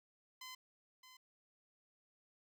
10% pulse tone with echo, 1025 Hz, C6, 36 cents flat, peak -40 dBFS, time 0.41-0.55 s, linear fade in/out 5 ms, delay 620 ms, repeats 1, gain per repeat -10 dB, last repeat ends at 1.17 s, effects none

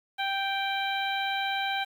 harmonic tone, 784 Hz, G5, in tune, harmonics 1 / 2 / 3 / 4 / 5, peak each -30 / -33 / -35 / -36 / -37 dBFS, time 0.18-1.85 s, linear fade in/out 20 ms, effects 9-bit

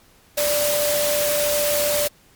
sine tone in noise, 587.3 Hz, D5, in tune, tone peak -20 dBFS, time 0.37-2.08 s, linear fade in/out 10 ms, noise white, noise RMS -23 dBFS, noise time 0.37-2.08 s, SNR 0 dB, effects pink hiss -54 dBFS RMS until 2.35 s + MP3 96 kbps

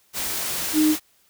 sine tone in noise, 308 Hz, D#4, 17 cents flat, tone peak -15 dBFS, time 0.73-0.96 s, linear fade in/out 50 ms, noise white, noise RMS -27 dBFS, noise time 0.13-1 s, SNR +9 dB, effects white hiss -61 dBFS RMS until 1.29 s

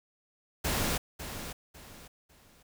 pink noise with echo, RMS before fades -30 dBFS, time 0.64-0.98 s, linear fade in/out 10 ms, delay 550 ms, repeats 3, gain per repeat -10 dB, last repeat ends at 2.63 s, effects none

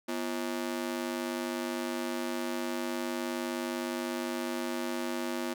sawtooth ring-modulated tone, 294.5 Hz, D4, 5 cents sharp, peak -25 dBFS, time 0.08-5.54 s, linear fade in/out 10 ms, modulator 49.8 Hz, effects none

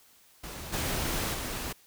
pink noise with level steps, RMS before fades -41 / -31 / -35 dBFS, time 0.43-1.73 s, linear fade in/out 10 ms, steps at 0.72 / 1.33 s, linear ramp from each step 20 ms, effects white hiss -60 dBFS RMS until 1.86 s

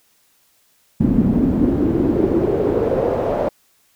brown noise with band-pass filter sweep, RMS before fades -17 dBFS, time 1-3.49 s, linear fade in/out 10 ms, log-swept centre 210 to 620 Hz, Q 3.6, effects white hiss -59 dBFS RMS until 3.95 s

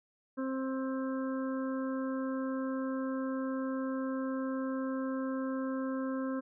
harmonic tone, 263.9 Hz, C4, 15 cents sharp, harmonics 1 / 2 / 4 / 5 / 6, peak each -33 / -39 / -45 / -47 / -49 dBFS, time 0.37-6.41 s, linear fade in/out 20 ms, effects none

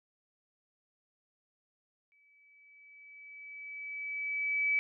sine tone with exponential growth, 2294 Hz, D7, 41 cents flat, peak -25 dBFS, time 2.12-4.79 s, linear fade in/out 0 ms, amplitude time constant 580 ms, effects none

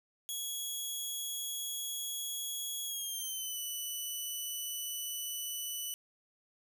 10% pulse tone with pitch glide, 3339 to 2975 Hz, G#7 to F#7, +9 to +9 cents, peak -29 dBFS, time 0.29-5.94 s, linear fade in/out 0 ms, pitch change -200 cents, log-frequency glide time 2.85-3.58 s, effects 11-bit

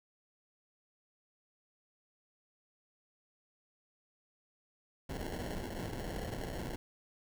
pink noise with sample-and-hold, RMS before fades -40 dBFS, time 5.09-6.76 s, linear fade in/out 5 ms, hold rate 1225 Hz, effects none

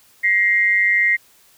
sine tone pair together, 1900 / 2098 Hz, A#6 / C7, +33 / +4 cents, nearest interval major second, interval 171 cents, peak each -16 / -16 dBFS, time 0.23-1.17 s, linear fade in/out 20 ms, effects white hiss -53 dBFS RMS until 1.57 s

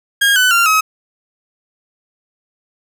30% pulse tone with pitch steps, 1626 / 1499.7 / 1383.2 / 1275.7 Hz, G#6 / F#6 / F6 / D#6, -37 / +23 / -17 / +43 cents, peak -7 dBFS, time 0.21-0.81 s, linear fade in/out 10 ms, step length 150 ms, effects none

